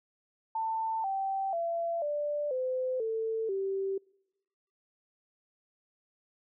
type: tone with pitch steps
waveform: sine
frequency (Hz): 892 / 776.5 / 676 / 588.5 / 512.3 / 446 / 388.3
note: A5 / G5 / E5 / D5 / C5 / A4 / G4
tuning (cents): +23 / -17 / +43 / +3 / -37 / +23 / -16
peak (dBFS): -29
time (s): 0.55-3.98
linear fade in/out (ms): 5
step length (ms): 490
effects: noise-tail reverb RT60 1.0 s tail -26 dB re dry